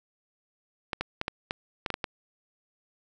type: clicks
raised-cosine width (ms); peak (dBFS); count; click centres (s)
0.3; -13; 9; 0.932 / 1.01 / 1.214 / 1.281 / 1.509 / 1.862 / 1.903 / 1.941 / 2.042
effects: none